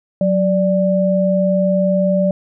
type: tone pair together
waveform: sine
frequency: 185.28 / 587.3 Hz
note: F#3 / D5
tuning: +3 / 0 cents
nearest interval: octave + minor sixth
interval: 1997 cents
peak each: -15 dBFS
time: 0.21-2.31 s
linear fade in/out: 2 ms
effects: none